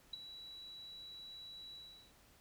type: tone with ADSR envelope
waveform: sine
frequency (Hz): 3922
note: B7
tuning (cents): -13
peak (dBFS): -37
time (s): 0.13-2.13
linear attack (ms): 6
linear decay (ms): 13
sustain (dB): -12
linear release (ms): 390
effects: pink hiss -66 dBFS RMS until 2.4 s